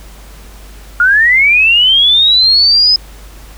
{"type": "linear sweep", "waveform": "sine", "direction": "up", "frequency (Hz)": [1396.9, 5100], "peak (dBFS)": -5, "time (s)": [1, 2.96], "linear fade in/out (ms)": 2, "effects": ["added 50 Hz sine -32 dBFS peak until 3.57 s", "pink hiss -39 dBFS RMS until 3.57 s"]}